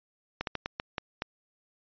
slowing click train, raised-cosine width 0.3 ms, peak -15 dBFS, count 7, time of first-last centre 0.41-1.221 s, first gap 62 ms, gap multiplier 1.31, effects resampled to 11025 Hz

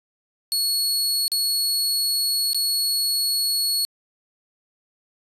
sawtooth tone with dropouts, 4361 Hz, C#8, 29 cents flat, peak -17 dBFS, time 0.52-3.85 s, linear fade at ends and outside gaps 0 ms, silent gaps 1.28-1.318 / 2.532-2.546 s, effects resampled to 32000 Hz

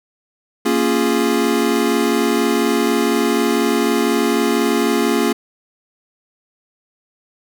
square chord, Bb minor seventh, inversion none, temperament equal, 233.1 / 277.2 / 349.2 / 415.3 Hz, Bb3 / Db4 / F4 / Ab4, 0 / 0 / 0 / 0 cents, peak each -20 / -21 / -21 / -21 dBFS, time 0.65-5.33 s, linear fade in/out 10 ms, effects none

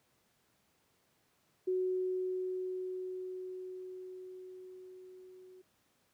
sine tone with level ramp, 370 Hz, F#4, in tune, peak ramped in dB -29 to -53 dBFS, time 1.67-5.62 s, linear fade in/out 10 ms, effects pink hiss -73 dBFS RMS until 6.13 s + high-pass 100 Hz 12 dB/octave

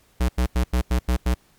square tone bursts, 61.74 Hz, B1, in tune, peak -18 dBFS, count 7, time 0.2-1.345 s, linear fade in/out 10 ms, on 89 ms, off 87 ms, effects pink hiss -59 dBFS RMS until 1.58 s + MP3 96 kbps

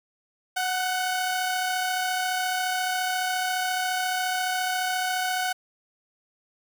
sawtooth tone pair together, 737.8 / 1510 Hz, F#5 / F#6, -5 / +35 cents, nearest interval octave, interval 1240 cents, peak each -22 / -27 dBFS, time 0.56-5.53 s, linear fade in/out 10 ms, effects none

